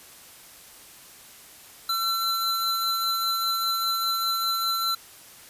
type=tone pair together; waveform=square; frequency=1350 / 4045 Hz; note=E6 / B7; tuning=+41 / +41 cents; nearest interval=octave + perfect fifth; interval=1900 cents; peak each=-27 dBFS; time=1.89-4.95 s; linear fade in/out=5 ms; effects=white hiss -48 dBFS RMS until 5.49 s + resampled to 32000 Hz